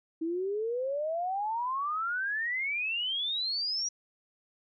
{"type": "exponential sweep", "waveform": "sine", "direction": "up", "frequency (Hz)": [317.3, 5800], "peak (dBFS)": -29, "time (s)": [0.21, 3.89], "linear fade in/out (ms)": 10, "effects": []}